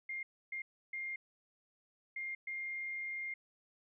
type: tone bursts at uneven times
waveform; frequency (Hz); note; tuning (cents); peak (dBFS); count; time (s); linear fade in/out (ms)
sine; 2117; C7; +20; -38; 5; 0.09-0.23 / 0.52-0.62 / 0.93-1.16 / 2.16-2.35 / 2.47-3.34; 5
effects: none